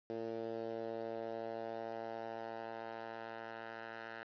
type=tone with band-pass filter sweep; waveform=10% pulse; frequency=113.6 Hz; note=A#2; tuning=44 cents flat; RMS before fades=-44 dBFS; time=0.1-4.23 s; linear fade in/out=0 ms; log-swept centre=420 to 1400 Hz; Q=1.7; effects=resampled to 11025 Hz + 10-bit